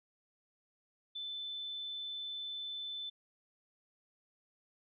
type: tone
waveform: sine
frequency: 3520 Hz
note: A7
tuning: in tune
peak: -39 dBFS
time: 1.15-3.1 s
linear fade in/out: 10 ms
effects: none